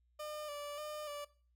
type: tone with vibrato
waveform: 30% pulse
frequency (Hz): 593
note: D5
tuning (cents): +17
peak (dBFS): -39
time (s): 0.19-1.25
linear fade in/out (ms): 10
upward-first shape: square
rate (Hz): 1.7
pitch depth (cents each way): 32
effects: noise-tail reverb RT60 0.4 s tail -18 dB re dry + added 60 Hz sine -70 dBFS peak until 1.55 s